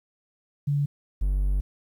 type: tone pair in turn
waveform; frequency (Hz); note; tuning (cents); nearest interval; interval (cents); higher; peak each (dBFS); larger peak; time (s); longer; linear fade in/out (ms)
sine / triangle; 143.5 / 48.23; D3 / G1; -40 / -27; octave + perfect fifth; 1887; first; -21 / -19; second; 0.67-0.86 / 1.21-1.61; second; 10
effects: 10-bit